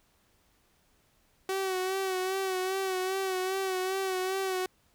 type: tone with vibrato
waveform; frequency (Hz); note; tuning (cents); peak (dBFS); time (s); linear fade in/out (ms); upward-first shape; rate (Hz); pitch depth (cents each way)
sawtooth; 377.8; F#4; +36; -25; 1.49-4.66; 2; sine; 2.5; 42
effects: pink hiss -68 dBFS RMS until 4.94 s